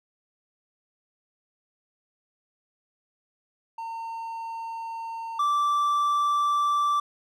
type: tone pair in turn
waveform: triangle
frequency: 911 / 1167.9 Hz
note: A#5 / D6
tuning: -40 / -10 cents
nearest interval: major third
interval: 430 cents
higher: second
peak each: -30 / -19 dBFS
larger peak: second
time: 3.78-5.39 / 5.39-7 s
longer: neither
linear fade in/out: 5 ms
effects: none

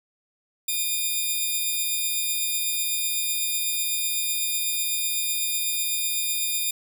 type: tone pair together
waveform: 5% pulse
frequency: 2430 / 3641 Hz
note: D#7 / A#7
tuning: -42 / -41 cents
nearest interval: perfect fifth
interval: 701 cents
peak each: -18 dBFS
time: 0.68-6.71 s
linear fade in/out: 5 ms
effects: none

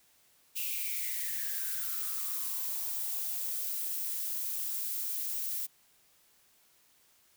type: noise with high-pass filter sweep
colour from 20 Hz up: violet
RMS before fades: -35 dBFS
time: 0.55-5.67 s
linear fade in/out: 20 ms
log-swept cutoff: 2700 to 210 Hz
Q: 8.7
effects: white hiss -66 dBFS RMS until 7.36 s

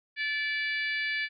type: harmonic tone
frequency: 580 Hz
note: D5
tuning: 22 cents flat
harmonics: 3 / 4 / 5 / 6 / 7 / 8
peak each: -31 / -32 / -41 / -42 / -44 / -43 dBFS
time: 0.16-1.29 s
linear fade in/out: 50 ms
effects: none

